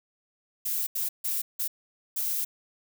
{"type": "noise bursts at uneven times", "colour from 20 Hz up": "violet", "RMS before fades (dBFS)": -29, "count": 5, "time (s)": [[0.65, 0.87], [0.95, 1.09], [1.24, 1.42], [1.59, 1.68], [2.16, 2.45]], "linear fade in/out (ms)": 10, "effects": []}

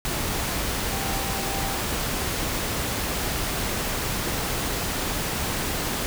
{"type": "tone in noise", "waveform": "sine", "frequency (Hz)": 784, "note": "G5", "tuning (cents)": 0, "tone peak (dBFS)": -34, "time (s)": [0.92, 1.78], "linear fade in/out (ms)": 0, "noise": "pink", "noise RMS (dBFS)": -27, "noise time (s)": [0.05, 6.06], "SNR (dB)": -10, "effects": []}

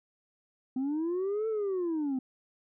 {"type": "linear two-way sweep", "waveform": "sine", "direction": "up then down", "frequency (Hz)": [252.3, 448.6, 252.3], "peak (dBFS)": -26, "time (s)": [0.76, 2.19], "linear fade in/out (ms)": 5, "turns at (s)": 1.48, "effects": ["tanh soft clip ceiling -27 dBFS"]}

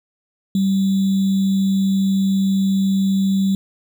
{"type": "tone with sample-and-hold", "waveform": "sine", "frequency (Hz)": 193.9, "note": "G3", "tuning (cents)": -19, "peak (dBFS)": -14, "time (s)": [0.55, 3.55], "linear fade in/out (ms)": 2, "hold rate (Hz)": 3675, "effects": []}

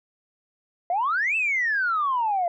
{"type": "exponential two-way sweep", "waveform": "sine", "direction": "up then down", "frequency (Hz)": [673, 2688, 673], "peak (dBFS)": -20, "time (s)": [0.9, 2.48], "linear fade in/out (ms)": 2, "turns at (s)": 1.36, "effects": ["tanh soft clip ceiling -16 dBFS"]}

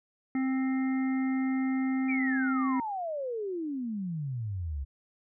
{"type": "harmonic tone", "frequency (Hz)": 263.1, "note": "C4", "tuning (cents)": 10, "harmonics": [1, 3, 5, 7, 8], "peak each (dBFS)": [-26, -42, -46, -46, -43], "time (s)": [0.35, 2.8], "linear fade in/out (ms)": 2}
{"type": "exponential sweep", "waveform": "sine", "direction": "down", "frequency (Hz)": [2406, 65.1], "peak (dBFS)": -31, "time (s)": [2.08, 4.85], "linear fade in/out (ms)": 20}
{"effects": []}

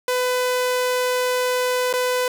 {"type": "tone with dropouts", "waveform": "sawtooth", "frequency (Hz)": 501, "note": "B4", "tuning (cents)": 25, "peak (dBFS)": -15, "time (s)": [0.08, 2.28], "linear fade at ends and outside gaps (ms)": 2, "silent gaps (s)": [1.929, 1.937], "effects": []}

